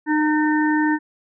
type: harmonic tone with a mistuned harmonic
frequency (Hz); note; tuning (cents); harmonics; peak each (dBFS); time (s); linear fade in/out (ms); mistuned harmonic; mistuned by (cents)
305.4; D#4; -32; 1 / 3 / 5 / 6; -17 / -24 / -29 / -25; 0.06-0.99; 50; 6; -20
effects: none